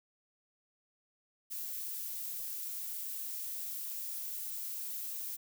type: noise with amplitude modulation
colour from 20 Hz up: violet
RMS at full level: -39 dBFS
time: 1.5-5.37 s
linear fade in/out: 20 ms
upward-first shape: sine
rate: 252 Hz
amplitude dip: 25%
effects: none